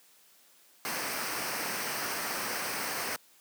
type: noise with comb filter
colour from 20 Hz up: pink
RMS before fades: -34 dBFS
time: 0.85-3.16 s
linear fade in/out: 0 ms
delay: 0.28 ms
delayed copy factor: -0.55
effects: white hiss -61 dBFS RMS until 3.4 s + high-pass 200 Hz 12 dB/octave